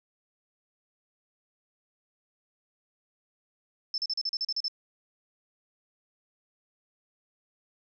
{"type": "tone bursts", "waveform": "sine", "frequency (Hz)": 5274, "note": "E8", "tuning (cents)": 0, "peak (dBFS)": -27, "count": 10, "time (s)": [3.94, 4.682], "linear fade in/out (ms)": 2, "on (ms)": 40, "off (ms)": 38, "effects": []}